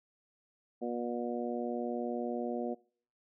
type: harmonic tone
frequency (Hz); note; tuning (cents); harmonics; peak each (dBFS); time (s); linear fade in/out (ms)
120; B2; -49; 2 / 3 / 4 / 5 / 6; -37 / -39 / -40 / -41 / -42; 0.81-2.75; 20
effects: noise-tail reverb RT60 0.5 s tail -24 dB re dry